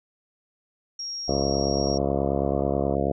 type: tone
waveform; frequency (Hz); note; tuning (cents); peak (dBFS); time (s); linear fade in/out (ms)
sine; 5588; F8; 0; -30; 0.99-1.98; 5
type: harmonic tone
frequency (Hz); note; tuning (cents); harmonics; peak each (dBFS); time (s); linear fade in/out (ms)
69.3; C#2; 0; 1 / 2 / 3 / 4 / 5 / 6 / 7 / 8 / 9 / 10; -31 / -31 / -31 / -31 / -31 / -31 / -31 / -31 / -31 / -31; 1.28-3.12; 5
type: band-pass noise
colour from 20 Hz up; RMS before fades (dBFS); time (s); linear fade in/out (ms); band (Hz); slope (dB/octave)
white; -47; 1.29-2.95; 2; 820 to 1200; 96
effects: none